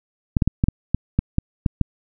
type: clicks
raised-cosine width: 5 ms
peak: -4 dBFS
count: 10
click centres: 0.368 / 0.422 / 0.476 / 0.639 / 0.685 / 0.946 / 1.19 / 1.384 / 1.662 / 1.813 s
effects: none